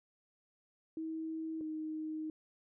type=tone pair in turn; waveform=sine; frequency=320.4 / 312.2 Hz; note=E4 / D#4; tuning=-49 / +6 cents; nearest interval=unison; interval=45 cents; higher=first; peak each=-37 / -37 dBFS; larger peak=neither; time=0.97-1.61 / 1.61-2.3 s; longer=second; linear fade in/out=2 ms; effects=none